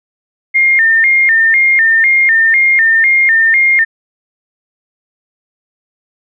sine tone with vibrato, 1960 Hz, B6, 14 cents flat, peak -6 dBFS, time 0.54-3.85 s, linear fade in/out 20 ms, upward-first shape square, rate 2 Hz, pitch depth 140 cents each way, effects none

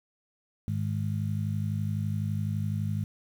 harmonic tone, 51.91 Hz, G#1, in tune, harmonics 2 / 3 / 4, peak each -29 / -33 / -35 dBFS, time 0.68-3.04 s, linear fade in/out 0 ms, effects 9-bit

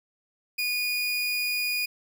30% pulse tone, 2456 Hz, D#7, 23 cents flat, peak -23 dBFS, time 0.58-1.86 s, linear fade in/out 10 ms, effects none

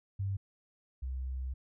sine tone pair in turn, 98 / 64.66 Hz, G2 / C2, 0 / -20 cents, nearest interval perfect fifth, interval 720 cents, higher first, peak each -31 / -34 dBFS, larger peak first, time 0.19-0.37 / 1.02-1.54 s, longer second, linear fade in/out 10 ms, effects none

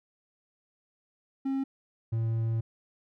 triangle tone pair in turn, 269.6 / 113.35 Hz, C#4 / A#2, -48 / -48 cents, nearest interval octave + minor third, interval 1500 cents, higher first, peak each -25 / -24 dBFS, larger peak second, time 1.45-1.64 / 2.12-2.61 s, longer second, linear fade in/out 10 ms, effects none

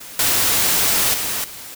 white noise with level steps, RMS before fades -36 / -17 / -23 / -35 dBFS, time 0-1.75 s, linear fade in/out 10 ms, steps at 0.19 / 1.14 / 1.44 s, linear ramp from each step 2 ms, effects none

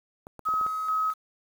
clicks, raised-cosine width 1 ms, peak -28 dBFS, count 6, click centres 0.269 / 0.393 / 0.488 / 0.539 / 0.612 / 0.664 s
sine tone with tremolo, 1274 Hz, D#6, 41 cents sharp, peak -23 dBFS, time 0.45-1.14 s, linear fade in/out 20 ms, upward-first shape square, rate 2.3 Hz, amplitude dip 40%
effects 8-bit

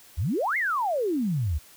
sine exponential two-way sweep, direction up then down, 67 to 2200 to 67 Hz, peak -23 dBFS, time 0.17-1.59 s, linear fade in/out 20 ms, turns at 0.57 s, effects white hiss -52 dBFS RMS until 1.76 s

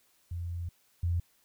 sine tone pair in turn, 86.2 / 86.2 Hz, F2 / F2, -22 / -22 cents, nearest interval unison, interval 0 cents, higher neither, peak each -33 / -26 dBFS, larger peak second, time 0.31-0.69 / 1.03-1.2 s, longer first, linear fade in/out 5 ms, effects white hiss -68 dBFS RMS until 1.44 s

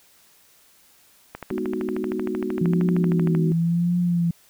click train, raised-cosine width 0.5 ms, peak -18 dBFS, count 27, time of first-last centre 1.35-3.35 s, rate 13 Hz
sine chord, G# minor seventh, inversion none, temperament equal, 207.7 / 246.9 / 311.1 / 370 Hz, G#3 / B3 / D#4 / F#4, 0 / 0 / 0 / 0 cents, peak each -31 / -30 / -31 / -27 dBFS, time 1.51-3.52 s, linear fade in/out 0 ms
sine tone with vibrato, 169.8 Hz, F3, 48 cents flat, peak -18 dBFS, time 2.61-4.31 s, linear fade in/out 5 ms, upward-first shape triangle, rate 0.91 Hz, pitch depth 74 cents each way
effects white hiss -56 dBFS RMS until 4.49 s

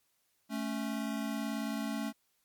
square tone pair together, 218.8 / 277.2 Hz, A3 / C#4, -9 / 0 cents, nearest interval major third, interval 409 cents, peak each -36 / -38 dBFS, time 0.49-2.13 s, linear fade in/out 50 ms, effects white hiss -75 dBFS RMS until 2.44 s + MP3 96 kbps

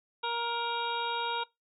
harmonic tone, 469.8 Hz, A#4, 13 cents sharp, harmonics 1 / 2 / 3 / 5 / 6 / 7 / 8, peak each -39 / -32 / -38 / -44 / -43 / -43 / -38 dBFS, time 0.23-1.44 s, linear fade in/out 10 ms, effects noise-tail reverb RT60 0.2 s tail -23 dB re dry

